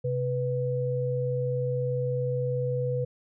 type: tone pair together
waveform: sine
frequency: 130.82 / 493.9 Hz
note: C3 / B4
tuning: 0 / 0 cents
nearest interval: octave + major seventh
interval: 2300 cents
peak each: -28 dBFS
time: 0.04-3.05 s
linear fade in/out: 10 ms
effects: none